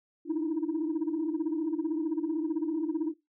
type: tone cluster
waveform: sine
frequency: 299.8 / 317.9 / 333.4 Hz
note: D4 / D#4 / E4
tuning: +36 / +37 / +20 cents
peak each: -31 dBFS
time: 0.25-3.14 s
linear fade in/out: 50 ms
effects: noise-tail reverb RT60 0.2 s tail -21 dB re dry + tanh soft clip ceiling -23 dBFS